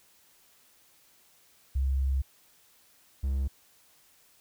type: tone pair in turn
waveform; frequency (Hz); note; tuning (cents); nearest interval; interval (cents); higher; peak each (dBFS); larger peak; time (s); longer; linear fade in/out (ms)
sine / triangle; 67 / 67.47; C2 / C#2; +42 / -46; unison; 12; second; -24; neither; 1.75-2.22 / 3.23-3.48; first; 10
effects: white hiss -62 dBFS RMS until 4.4 s